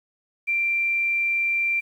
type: tone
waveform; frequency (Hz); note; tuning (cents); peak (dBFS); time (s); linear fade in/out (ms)
sine; 2361; D7; +9; -20; 0.47-1.81; 20
effects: 9-bit